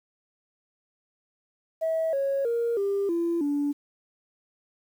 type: tone with pitch steps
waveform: sine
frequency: 647 / 550.4 / 468.2 / 398.3 / 338.8 / 288.2 Hz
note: E5 / C#5 / A#4 / G4 / E4 / D4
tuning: -32 / -12 / +8 / +28 / +48 / -33 cents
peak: -22 dBFS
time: 1.81-3.73 s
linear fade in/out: 20 ms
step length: 320 ms
effects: tanh soft clip ceiling -20 dBFS + 9-bit